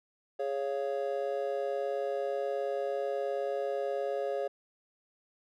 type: chord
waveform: triangle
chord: Db major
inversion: second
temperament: just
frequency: 415.8 / 554.4 / 693 Hz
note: Ab4 / Db5 / F5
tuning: +2 / 0 / -14 cents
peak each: -33 / -31 / -36 dBFS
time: 0.39-4.48 s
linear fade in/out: 10 ms
effects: none